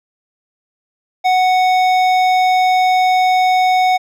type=tone with hard clipping; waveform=sine; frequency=740 Hz; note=F#5; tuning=in tune; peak=-12 dBFS; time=1.24-3.98 s; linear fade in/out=20 ms; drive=12 dB; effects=none